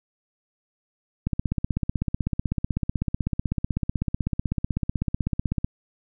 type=click train; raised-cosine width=5 ms; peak=-11 dBFS; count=71; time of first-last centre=1.27-5.645 s; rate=16 Hz; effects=none